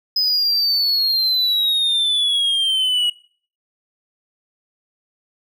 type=exponential sweep; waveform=triangle; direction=down; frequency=5060 to 2900 Hz; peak=-14 dBFS; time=0.16-3.1 s; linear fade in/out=5 ms; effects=noise-tail reverb RT60 0.5 s tail -23 dB re dry